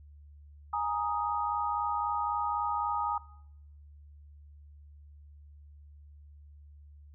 sine chord, Ab suspended second, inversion none, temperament just, 830.6 / 934.4 / 1245.9 Hz, Ab5 / Bb5 / Eb6, 0 / +4 / +2 cents, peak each -33 dBFS, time 0.73-3.18 s, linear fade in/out 5 ms, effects noise-tail reverb RT60 0.8 s tail -21 dB re dry + added 73 Hz sine -50 dBFS peak until 7.14 s

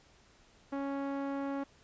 sawtooth tone with low-pass filter, 277.2 Hz, C#4, in tune, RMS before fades -36 dBFS, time 0.72-1.64 s, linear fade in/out 10 ms, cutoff 1300 Hz, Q 0.84, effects pink hiss -63 dBFS RMS until 1.83 s + resampled to 16000 Hz

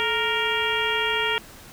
harmonic tone with a mistuned harmonic, 466.2 Hz, A#4, in tune, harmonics 1 / 2 / 3 / 4 / 5 / 6 / 7, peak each -29 / -29 / -29 / -29 / -29 / -29 / -29 dBFS, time 0-1.38 s, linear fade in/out 0 ms, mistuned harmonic 1, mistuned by -120 cents, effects pink hiss -45 dBFS RMS until 1.72 s

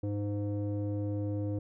square tone with low-pass filter, 102.7 Hz, G#2, 19 cents flat, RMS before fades -33 dBFS, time 0.03-1.59 s, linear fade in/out 5 ms, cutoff 420 Hz, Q 9.6, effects none

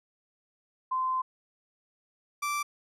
sine / 30% pulse tone pair in turn, 1034 / 1169.7 Hz, C6 / D6, -21 / -7 cents, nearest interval major second, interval 214 cents, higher second, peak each -26 dBFS, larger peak neither, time 0.91-1.22 / 2.42-2.63 s, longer first, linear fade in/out 10 ms, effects resampled to 32000 Hz

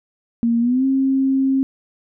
sine tone with pitch glide, 233.1 to 267.8 Hz, A#3 to C4, 0 to +40 cents, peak -14 dBFS, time 0.43-1.63 s, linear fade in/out 0 ms, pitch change +240 cents, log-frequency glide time 0.6-0.85 s, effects none

